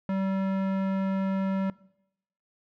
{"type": "tone with low-pass filter", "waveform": "square", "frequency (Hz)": 192.5, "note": "G3", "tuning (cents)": -31, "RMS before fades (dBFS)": -28, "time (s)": [0.09, 1.7], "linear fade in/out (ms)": 2, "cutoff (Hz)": 1600, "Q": 0.76, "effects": ["noise-tail reverb RT60 0.8 s tail -21 dB re dry"]}